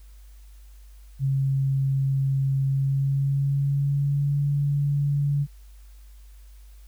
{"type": "tone with pitch glide", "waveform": "sine", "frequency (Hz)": [135.9, 142.99], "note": ["C#3", "D3"], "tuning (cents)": [-34, -46], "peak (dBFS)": -20, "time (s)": [1.19, 5.47], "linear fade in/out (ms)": 50, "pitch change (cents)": 88, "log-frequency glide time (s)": [2.65, 4.38], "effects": ["added 50 Hz sine -44 dBFS peak until 6.87 s", "white hiss -61 dBFS RMS until 6.87 s"]}